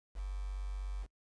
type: tone with quantisation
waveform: sine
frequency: 48.1 Hz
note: G1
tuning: 32 cents flat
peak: -36 dBFS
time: 0.14-1.07 s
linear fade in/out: 50 ms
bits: 9
effects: noise-tail reverb RT60 0.1 s tail -25 dB re dry + resampled to 22050 Hz